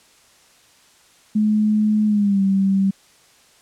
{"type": "tone with pitch glide", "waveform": "sine", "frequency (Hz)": [213, 194.2], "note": ["G#3", "G3"], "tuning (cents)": [44, -16], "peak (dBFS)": -14, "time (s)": [1.35, 2.91], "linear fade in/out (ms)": 10, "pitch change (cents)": -160, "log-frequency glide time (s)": [2.06, 2.42], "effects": ["white hiss -53 dBFS RMS until 3.61 s", "low-pass 9000 Hz 12 dB/octave"]}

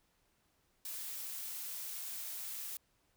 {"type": "noise", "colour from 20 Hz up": "blue", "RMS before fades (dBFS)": -43, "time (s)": [0.85, 2.77], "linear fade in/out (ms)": 2, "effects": ["pink hiss -75 dBFS RMS until 3.16 s"]}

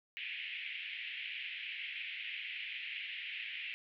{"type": "band-pass noise", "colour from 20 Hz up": "white", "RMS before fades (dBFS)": -43, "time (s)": [0.17, 3.74], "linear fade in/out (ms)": 0, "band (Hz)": [2000, 3000], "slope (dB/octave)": 48, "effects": []}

